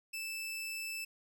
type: tone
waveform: sawtooth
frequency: 2637 Hz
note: E7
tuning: in tune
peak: -35 dBFS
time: 0.13-1.05 s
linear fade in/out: 10 ms
effects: none